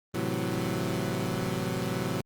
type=chord; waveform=20% pulse; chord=F# half-diminished seventh; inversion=first; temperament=equal; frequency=110 / 130.81 / 164.81 / 185 Hz; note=A2 / C3 / E3 / F#3; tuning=0 / 0 / 0 / 0 cents; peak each=-30 / -29 / -30 / -28 dBFS; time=0.14-2.21 s; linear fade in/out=5 ms; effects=Opus 24 kbps